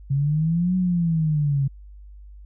sine exponential two-way sweep, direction up then down, 135 to 186.1 to 135 Hz, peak -18 dBFS, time 0.1-1.68 s, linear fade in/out 10 ms, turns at 0.76 s, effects added 50 Hz sine -40 dBFS peak until 2.45 s

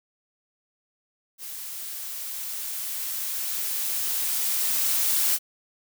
blue noise with level ramp, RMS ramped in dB -37 to -22 dBFS, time 1.38-5.39 s, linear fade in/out 50 ms, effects none

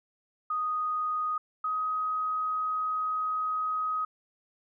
sine tone pair in turn, 1243 / 1259.6 Hz, D#6 / D#6, -2 / +21 cents, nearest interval unison, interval 23 cents, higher second, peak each -27 dBFS, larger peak neither, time 0.5-1.38 / 1.64-4.05 s, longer second, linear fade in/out 5 ms, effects none

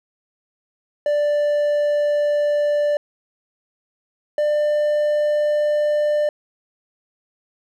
triangle tone pair in turn, 588 / 595.9 Hz, D5 / D5, +2 / +25 cents, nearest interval unison, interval 23 cents, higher second, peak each -14 / -14 dBFS, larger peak neither, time 1.06-2.97 / 4.38-6.29 s, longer neither, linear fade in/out 2 ms, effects none

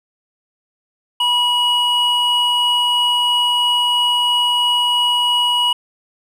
triangle tone pair together, 971 / 2910 Hz, B5 / F#7, -30 / -29 cents, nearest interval octave + perfect fifth, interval 1901 cents, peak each -17 / -13 dBFS, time 1.2-5.73 s, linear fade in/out 5 ms, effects none

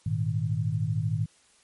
sine chord, Ab suspended second, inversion none, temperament just, 103.83 / 116.8 / 155.74 Hz, Ab2 / Bb2 / Eb3, 0 / +4 / +2 cents, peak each -29 dBFS, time 0.06-1.26 s, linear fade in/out 5 ms, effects white hiss -61 dBFS RMS until 1.63 s + MP3 48 kbps

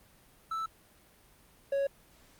triangle tone pair in turn, 1318.5 / 554.4 Hz, E6 / C#5, 0 / 0 cents, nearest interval octave + minor third, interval 1500 cents, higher first, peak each -30 / -25 dBFS, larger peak second, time 0.51-0.66 / 1.72-1.87 s, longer neither, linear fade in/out 5 ms, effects pink hiss -61 dBFS RMS until 2.39 s + Opus 32 kbps

